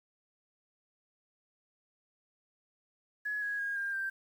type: tone with pitch steps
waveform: sine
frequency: 1689 / 1660 / 1631.5 / 1603.4 / 1575.9 Hz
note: G#6 / G#6 / G#6 / G6 / G6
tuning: +29 / -1 / -31 / +39 / +9 cents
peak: -32 dBFS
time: 3.25-4.1 s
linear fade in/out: 10 ms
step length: 170 ms
effects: 10-bit